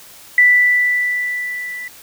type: tone with level ramp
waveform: sine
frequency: 1975.5 Hz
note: B6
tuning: in tune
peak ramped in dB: -6 to -26 dBFS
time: 0.38-1.88 s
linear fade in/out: 2 ms
effects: white hiss -41 dBFS RMS until 2.02 s